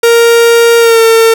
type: tone with pitch glide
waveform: 45% pulse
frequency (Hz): 466.2 to 452.9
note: A#4 to A#4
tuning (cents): 0 to -50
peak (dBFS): -3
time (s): 0.03-1.34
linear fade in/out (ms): 5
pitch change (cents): -50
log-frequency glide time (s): 0.79-1.01
effects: none